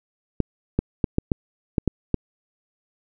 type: clicks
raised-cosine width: 3 ms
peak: -6 dBFS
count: 8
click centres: 0.403 / 0.79 / 1.042 / 1.184 / 1.318 / 1.782 / 1.877 / 2.143 s
effects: none